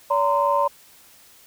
sine tone cluster, 571 / 929 / 1032 Hz, D5 / A#5 / C6, -49 / -6 / -24 cents, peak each -21 dBFS, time 0.1-0.68 s, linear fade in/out 10 ms, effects tanh soft clip ceiling -7 dBFS + white hiss -51 dBFS RMS until 1.46 s

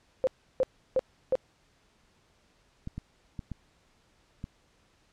sine tone bursts, 520 Hz, C5, 11 cents flat, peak -21 dBFS, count 4, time 0.24-1.354 s, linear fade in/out 0 ms, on 31 ms, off 330 ms
clicks, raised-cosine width 5 ms, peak -24 dBFS, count 5, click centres 2.874 / 2.98 / 3.392 / 3.517 / 4.441 s
effects pink hiss -66 dBFS RMS until 5.12 s + low-pass 7000 Hz 12 dB/octave

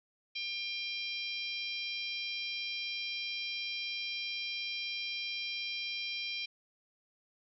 harmonic tone with a mistuned harmonic, 797 Hz, G5, 28 cents sharp, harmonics 3 / 4 / 5 / 6 / 7, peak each -39 / -41 / -43 / -45 / -46 dBFS, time 0.35-6.46 s, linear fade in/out 10 ms, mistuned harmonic 7, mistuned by -36 cents, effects none

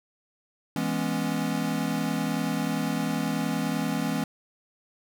square chord, C# minor seventh, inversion first, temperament equal, 164.81 / 207.7 / 246.9 / 277.2 Hz, E3 / G#3 / B3 / C#4, 0 / 0 / 0 / 0 cents, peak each -32 dBFS, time 0.76-4.24 s, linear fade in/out 2 ms, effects none

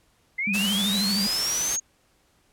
sine linear sweep, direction up, 2032 to 6645 Hz, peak -24 dBFS, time 0.38-1.8 s, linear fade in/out 10 ms
sine tone with vibrato, 200 Hz, G3, 35 cents sharp, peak -25 dBFS, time 0.47-1.27 s, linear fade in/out 5 ms, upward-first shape sine, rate 13 Hz, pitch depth 91 cents each way
white noise, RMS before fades -29 dBFS, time 0.53-1.77 s, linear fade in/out 20 ms
effects pink hiss -64 dBFS RMS until 2.52 s + low-pass 12000 Hz 12 dB/octave

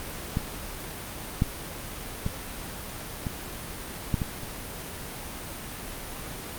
clicks, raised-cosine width 5 ms, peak -13 / -9 / -15 / -17 / -10 / -15 / -22 dBFS, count 7, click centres 0.371 / 1.421 / 2.264 / 3.268 / 4.142 / 4.218 / 4.433 s, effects pink hiss -37 dBFS RMS until 6.58 s + Opus 32 kbps

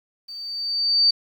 sine tone with level ramp, 4605 Hz, D8, 35 cents flat, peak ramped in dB -34 to -12 dBFS, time 0.28-1.11 s, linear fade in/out 10 ms, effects 9-bit

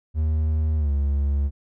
triangle tone with pitch glide, 77.78 to 70.51 Hz, D#2 to C#2, 0 to +30 cents, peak -17 dBFS, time 0.14-1.51 s, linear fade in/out 50 ms, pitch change -170 cents, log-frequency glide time 0.76-0.91 s, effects none

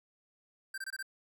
square tone bursts, 1569 Hz, G6, 1 cent sharp, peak -38 dBFS, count 5, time 0.74-1.027 s, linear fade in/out 5 ms, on 39 ms, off 23 ms, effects none

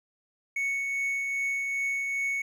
triangle tone with tremolo, 2217 Hz, C#7, in tune, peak -24 dBFS, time 0.56-2.42 s, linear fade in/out 5 ms, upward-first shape triangle, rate 2.5 Hz, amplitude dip 30%, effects none

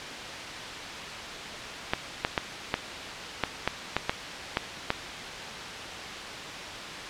clicks, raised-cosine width 0.3 ms, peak -7 dBFS, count 10, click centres 1.935 / 2.249 / 2.378 / 2.741 / 3.437 / 3.676 / 3.966 / 4.095 / 4.571 / 4.904 s, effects white hiss -36 dBFS RMS until 7.09 s + low-pass 4000 Hz 12 dB/octave

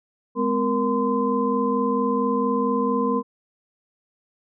sine tone cluster, 209.9 / 254.3 / 468.5 / 1028 Hz, G#3 / C4 / A#4 / C6, +19 / -49 / +9 / -31 cents, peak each -26 / -24 / -24 / -25 dBFS, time 0.35-3.23 s, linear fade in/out 50 ms, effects none

